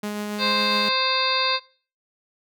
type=tone with tremolo; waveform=sawtooth; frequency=208.4 Hz; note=G#3; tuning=6 cents sharp; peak=-22 dBFS; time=0.03-0.89 s; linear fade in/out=5 ms; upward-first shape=triangle; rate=7.2 Hz; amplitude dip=25%
type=harmonic tone; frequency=523.3 Hz; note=C5; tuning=in tune; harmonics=1 / 2 / 3 / 4 / 5 / 7 / 8 / 9; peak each=-30 / -25 / -31 / -31 / -28 / -26 / -28 / -27 dBFS; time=0.38-1.6 s; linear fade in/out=50 ms
effects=noise-tail reverb RT60 0.4 s tail -21 dB re dry